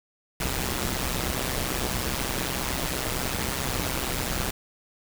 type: noise with amplitude modulation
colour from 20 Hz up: pink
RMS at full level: -25 dBFS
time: 0.4-4.51 s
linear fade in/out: 5 ms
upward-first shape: sine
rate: 129 Hz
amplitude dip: 80%
effects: none